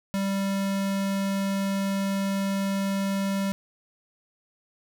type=tone; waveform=square; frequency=196 Hz; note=G3; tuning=in tune; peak=-25 dBFS; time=0.14-3.52 s; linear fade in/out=0 ms; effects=none